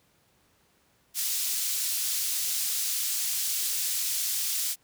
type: high-pass noise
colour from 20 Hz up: pink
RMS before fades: -29 dBFS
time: 1.14-4.76 s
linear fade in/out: 50 ms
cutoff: 5200 Hz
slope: 12 dB/octave
effects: pink hiss -66 dBFS RMS until 4.83 s + high-pass 60 Hz 12 dB/octave